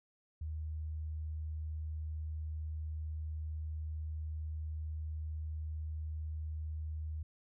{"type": "tone", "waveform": "sine", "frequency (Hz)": 77.78, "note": "D#2", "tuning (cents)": 0, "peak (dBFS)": -37, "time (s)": [0.41, 7.23], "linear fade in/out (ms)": 5, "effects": []}